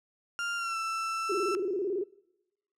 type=tone with pitch glide; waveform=35% pulse; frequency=1396.9 to 1331.5 Hz; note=F6 to E6; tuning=0 to +17 cents; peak=-29 dBFS; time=0.39-1.55 s; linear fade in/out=0 ms; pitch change=-83 cents; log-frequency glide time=0.56-0.77 s
type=tone with vibrato; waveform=sine; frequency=381.2 Hz; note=G4; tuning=48 cents flat; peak=-28 dBFS; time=1.29-2.04 s; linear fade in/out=10 ms; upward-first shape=square; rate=18 Hz; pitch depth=120 cents each way
effects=noise-tail reverb RT60 0.9 s tail -22 dB re dry + low-pass 8000 Hz 12 dB/octave